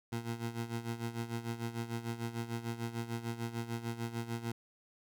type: tone with tremolo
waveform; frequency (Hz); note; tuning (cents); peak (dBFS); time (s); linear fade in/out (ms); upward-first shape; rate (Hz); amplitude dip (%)
20% pulse; 116.54; A#2; 0; -29; 0.12-4.52; 5; sine; 6.7; 75
effects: none